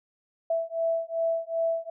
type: beating tone pair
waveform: sine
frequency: 659.3 / 661.9 Hz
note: E5 / E5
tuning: 0 / +7 cents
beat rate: 2.6 Hz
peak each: -28 dBFS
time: 0.5-1.9 s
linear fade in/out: 5 ms
effects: none